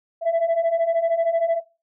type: beating tone pair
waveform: sine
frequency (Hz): 657 / 670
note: E5 / E5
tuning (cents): -6 / +28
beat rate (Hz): 13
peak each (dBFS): -20 / -18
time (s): 0.21-1.61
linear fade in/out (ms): 50
effects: noise-tail reverb RT60 0.3 s tail -21 dB re dry + tanh soft clip ceiling -15 dBFS